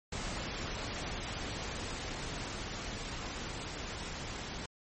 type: noise with level ramp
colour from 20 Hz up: pink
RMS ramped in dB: -38 to -41 dBFS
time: 0.12-4.66 s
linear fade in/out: 5 ms
effects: MP3 32 kbps